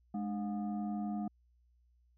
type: tone with frequency modulation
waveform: sine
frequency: 208.7 Hz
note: G#3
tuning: 9 cents sharp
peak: -34 dBFS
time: 0.14-1.28 s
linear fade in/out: 5 ms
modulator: 509 Hz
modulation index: 0.7
effects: added 60 Hz sine -66 dBFS peak until 2.17 s